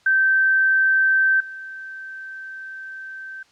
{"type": "tone with level steps", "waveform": "sine", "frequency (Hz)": 1553, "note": "G6", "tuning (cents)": -17, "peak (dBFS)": [-14, -32], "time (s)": [0.06, 3.43], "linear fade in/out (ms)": 5, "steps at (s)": 1.4, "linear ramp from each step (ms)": 5, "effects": ["white hiss -57 dBFS RMS until 3.51 s", "low-pass 5000 Hz 12 dB/octave"]}